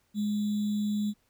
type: tone with sample-and-hold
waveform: sine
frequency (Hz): 208.6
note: G#3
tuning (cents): +8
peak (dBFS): -26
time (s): 0.14-1.14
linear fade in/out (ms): 50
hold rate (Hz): 3675
effects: pink hiss -71 dBFS RMS until 1.29 s